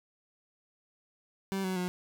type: tone with pitch steps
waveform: 30% pulse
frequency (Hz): 193.5 / 186.8 / 180.33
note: G3 / F#3 / F#3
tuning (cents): -22 / +17 / -44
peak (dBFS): -28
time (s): 1.52-1.88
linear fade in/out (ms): 0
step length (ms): 120
effects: none